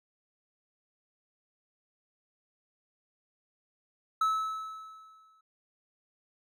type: tone with exponential decay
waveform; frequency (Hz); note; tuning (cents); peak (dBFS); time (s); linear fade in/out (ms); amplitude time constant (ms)
triangle; 1300; E6; -24; -21; 4.21-5.41; 5; 260
effects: none